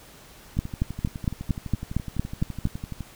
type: two click trains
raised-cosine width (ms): 5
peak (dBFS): -10 / -20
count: 10 / 30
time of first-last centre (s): 0.59-2.654 / 0.57-3.007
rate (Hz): 4.36 / 11.9
effects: pink hiss -49 dBFS RMS until 3.15 s